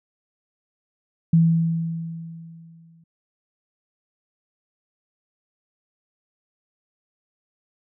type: tone with exponential decay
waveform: sine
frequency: 165 Hz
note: E3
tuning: 2 cents sharp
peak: -11 dBFS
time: 1.33-3.04 s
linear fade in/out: 5 ms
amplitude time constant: 370 ms
effects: none